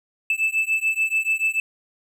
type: beating tone pair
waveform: triangle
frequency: 2628 / 2634.9 Hz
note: E7 / E7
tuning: -6 / -1 cents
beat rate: 6.9 Hz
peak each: -21 dBFS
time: 0.3-1.6 s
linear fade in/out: 2 ms
effects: none